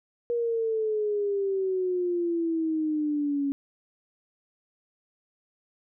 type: exponential sweep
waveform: sine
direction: down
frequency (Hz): 477.6 to 277.2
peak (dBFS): -24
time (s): 0.3-3.52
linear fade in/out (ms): 0
effects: none